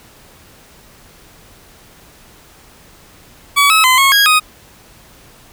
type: tone with pitch steps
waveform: 20% pulse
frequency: 1137 / 1290 / 1025 / 1092 / 1642 / 1250 Hz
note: C#6 / E6 / C6 / C#6 / G#6 / D#6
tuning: +44 / -38 / -36 / -26 / -20 / +8 cents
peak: -3 dBFS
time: 3.56-4.4 s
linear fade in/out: 20 ms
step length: 140 ms
effects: pink hiss -44 dBFS RMS until 5.52 s